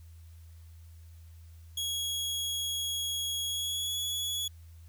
sawtooth tone with pitch glide, 3322 to 3378 Hz, G#7 to G#7, 0 to +29 cents, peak -28 dBFS, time 1.77-4.48 s, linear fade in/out 5 ms, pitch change +29 cents, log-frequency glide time 3.46-3.95 s, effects added 82 Hz sine -48 dBFS peak until 4.88 s + white hiss -66 dBFS RMS until 4.88 s

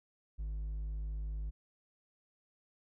sine tone with hard clipping, 52.4 Hz, G#1, 16 cents sharp, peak -37 dBFS, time 0.38-1.51 s, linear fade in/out 20 ms, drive 3 dB, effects none

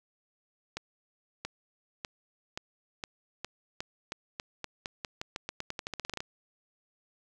accelerating click train, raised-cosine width 0.2 ms, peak -18 dBFS, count 26, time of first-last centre 0.77-6.205 s, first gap 680 ms, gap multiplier 0.88, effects none

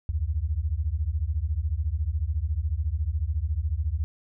sine beating tone pair, 70 / 84 Hz, C#2 / E2, +18 / +33 cents, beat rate 14 Hz, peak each -27 dBFS, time 0.09-4.04 s, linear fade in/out 0 ms, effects none

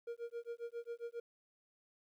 triangle tone with tremolo, 470 Hz, A#4, 14 cents sharp, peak -37 dBFS, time 0.07-1.2 s, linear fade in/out 5 ms, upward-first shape sine, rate 7.4 Hz, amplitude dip 100%, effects 13-bit

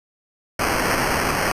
violet noise with sample-and-hold, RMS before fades -21 dBFS, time 0.59-1.52 s, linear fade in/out 5 ms, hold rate 3675 Hz, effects resampled to 32000 Hz

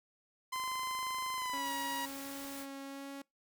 sawtooth tone with pitch glide, 1032 to 957.3 Hz, C6 to A#5, -24 to +46 cents, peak -32 dBFS, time 0.52-2.06 s, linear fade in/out 10 ms, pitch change -130 cents, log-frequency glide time 1.35-1.73 s
click train, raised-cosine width 0.5 ms, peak -36 dBFS, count 27, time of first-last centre 0.56-1.576 s, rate 25.6 Hz
sawtooth tone with vibrato, 275.7 Hz, C#4, 9 cents flat, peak -39 dBFS, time 1.53-3.22 s, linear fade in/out 5 ms, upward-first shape sine, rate 1.4 Hz, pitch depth 9 cents each way
white noise, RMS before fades -48 dBFS, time 1.62-2.67 s, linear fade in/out 50 ms
effects noise-tail reverb RT60 0.2 s tail -24 dB re dry

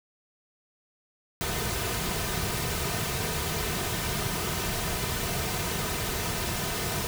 pink noise with comb filter, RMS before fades -30 dBFS, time 1.41-7.07 s, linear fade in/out 0 ms, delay 3.6 ms, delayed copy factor -0.55, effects none

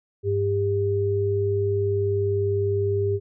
sine tone pair together, 100.11 / 400 Hz, G2 / G4, +37 / +35 cents, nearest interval 2 octaves, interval 2398 cents, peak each -24 / -22 dBFS, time 0.23-3.2 s, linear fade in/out 50 ms, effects none

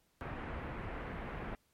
pink low-pass noise, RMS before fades -42 dBFS, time 0.21-1.55 s, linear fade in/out 0 ms, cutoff 2200 Hz, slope 24 dB/octave, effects pink hiss -74 dBFS RMS until 1.73 s + MP3 64 kbps

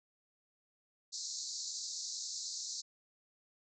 white band-pass noise, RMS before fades -42 dBFS, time 1.12-2.82 s, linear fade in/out 20 ms, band 4000 to 7300 Hz, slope 96 dB/octave, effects none

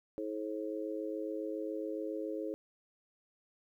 harmonic tone, 107.2 Hz, A2, 45 cents flat, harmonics 3 / 4 / 5, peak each -39 / -40 / -41 dBFS, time 0.18-2.54 s, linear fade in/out 0 ms, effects 12-bit

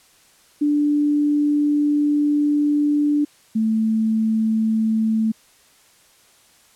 sine tone pair in turn, 293.7 / 220.6 Hz, D4 / A3, 0 / +5 cents, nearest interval perfect fourth, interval 495 cents, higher first, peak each -15 / -16 dBFS, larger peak first, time 0.61-3.25 / 3.55-5.32 s, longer first, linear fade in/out 10 ms, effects white hiss -54 dBFS RMS until 6.75 s + low-pass 11000 Hz 12 dB/octave

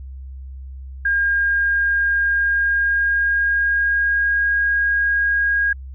sine tone with pitch glide, 1616 to 1633.8 Hz, G#6 to G#6, -48 to -29 cents, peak -15 dBFS, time 1.05-5.73 s, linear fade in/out 5 ms, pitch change +19 cents, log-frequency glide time 2.29-4.52 s, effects added 66 Hz sine -31 dBFS peak until 5.94 s

